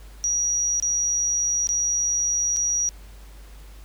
sine tone with dropouts, 5770 Hz, F#8, 44 cents flat, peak -20 dBFS, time 0.24-2.89 s, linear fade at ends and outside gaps 0 ms, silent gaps 0.799-0.825 / 1.671-1.69 / 2.564-2.569 s, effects added 50 Hz sine -41 dBFS peak until 3.84 s + pink hiss -52 dBFS RMS until 3.84 s

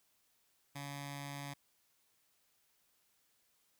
10% pulse tone with notch filter, 141.6 Hz, C#3, 37 cents sharp, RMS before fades -45 dBFS, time 0.75-1.54 s, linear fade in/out 10 ms, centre 440 Hz, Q 0.65, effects white hiss -75 dBFS RMS until 3.79 s

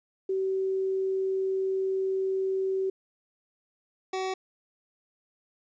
sine / 25% pulse tone pair in turn, 382.2 / 377.4 Hz, G4 / F#4, -44 / +34 cents, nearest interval unison, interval 22 cents, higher first, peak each -25 dBFS, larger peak neither, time 0.29-2.9 / 4.13-4.34 s, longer first, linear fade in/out 5 ms, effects resampled to 16000 Hz + 11-bit

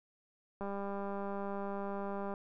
click train, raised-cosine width 1 ms, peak -27 dBFS, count 345, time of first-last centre 0.61-2.339 s, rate 199 Hz, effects none

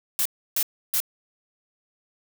blue noise bursts, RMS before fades -23 dBFS, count 3, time 0.19-1.002 s, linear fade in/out 0 ms, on 64 ms, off 310 ms, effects none

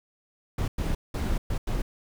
brown noise bursts at uneven times, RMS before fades -27 dBFS, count 5, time 0.58-0.68 / 0.78-0.95 / 1.14-1.38 / 1.5-1.58 / 1.67-1.82 s, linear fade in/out 5 ms, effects none

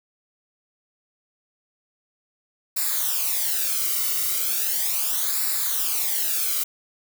blue noise with flanger, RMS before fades -24 dBFS, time 2.76-6.64 s, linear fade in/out 10 ms, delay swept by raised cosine 0.32 to 1.21 ms, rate 0.37 Hz, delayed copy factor -0.75, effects none

